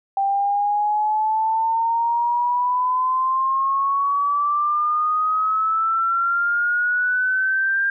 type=exponential sweep; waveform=sine; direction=up; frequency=784 to 1600 Hz; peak=-17 dBFS; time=0.17-7.9 s; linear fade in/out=2 ms; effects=none